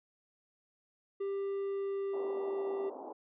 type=tone with pitch glide; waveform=triangle; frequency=395.1 to 392.6 Hz; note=G4 to G4; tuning=+14 to +3 cents; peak=-31 dBFS; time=1.2-2.9 s; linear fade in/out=10 ms; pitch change=-11 cents; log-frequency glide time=1.62-2.65 s
type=band-pass noise; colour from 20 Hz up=white; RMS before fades=-45 dBFS; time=2.13-3.13 s; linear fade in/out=10 ms; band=260 to 910 Hz; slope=48 dB/octave
effects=resampled to 8000 Hz